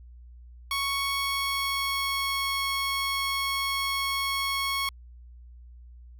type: tone with pitch glide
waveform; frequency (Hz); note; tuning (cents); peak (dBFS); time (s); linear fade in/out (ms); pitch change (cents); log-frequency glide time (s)
15% pulse; 1108.7 to 1100.4; C#6 to C#6; 0 to -13; -20; 0.71-4.89; 2; -13; 1-2.53
effects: added 60 Hz sine -45 dBFS peak until 6.19 s